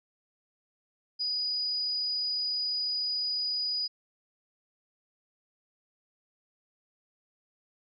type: tone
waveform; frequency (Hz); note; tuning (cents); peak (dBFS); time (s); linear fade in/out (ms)
sine; 4933; D#8; -16; -28; 1.19-3.88; 20
effects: none